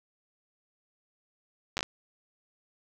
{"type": "slowing click train", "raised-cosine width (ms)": 0.2, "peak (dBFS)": -13, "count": 5, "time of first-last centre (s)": [1.77, 1.83], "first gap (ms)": 9, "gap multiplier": 1.35, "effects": []}